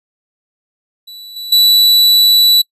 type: tone with level steps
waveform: 45% pulse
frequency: 3951 Hz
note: B7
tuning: in tune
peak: -30 / -23 / -6 dBFS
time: 1.07-2.62 s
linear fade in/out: 10 ms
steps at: 1.36 / 1.52 s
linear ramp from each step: 5 ms
effects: noise-tail reverb RT60 0.1 s tail -26 dB re dry + resampled to 32000 Hz